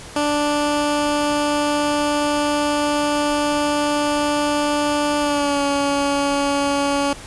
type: tone with pitch glide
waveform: 15% pulse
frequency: 293.7 to 282.2 Hz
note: D4 to C#4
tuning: 0 to +31 cents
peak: -11 dBFS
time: 0.16-7.13 s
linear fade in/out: 2 ms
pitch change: -69 cents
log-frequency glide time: 5.2-5.63 s
effects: pink hiss -37 dBFS RMS until 7.26 s + resampled to 24000 Hz